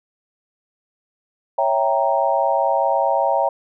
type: chord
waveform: sine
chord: C# diminished seventh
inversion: none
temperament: equal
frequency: 554.4 / 659.3 / 784 / 932.3 Hz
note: C#5 / E5 / G5 / Bb5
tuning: 0 / 0 / 0 / 0 cents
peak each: -21 dBFS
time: 1.58-3.49 s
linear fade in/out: 5 ms
effects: none